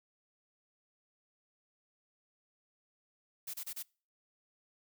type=noise bursts; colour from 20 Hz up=blue; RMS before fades=-41 dBFS; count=4; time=3.47-3.829 s; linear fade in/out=10 ms; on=68 ms; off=29 ms; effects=noise-tail reverb RT60 0.4 s tail -26 dB re dry